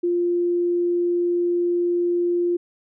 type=tone; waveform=sine; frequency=349.2 Hz; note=F4; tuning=in tune; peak=-18 dBFS; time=0.03-2.57 s; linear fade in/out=10 ms; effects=none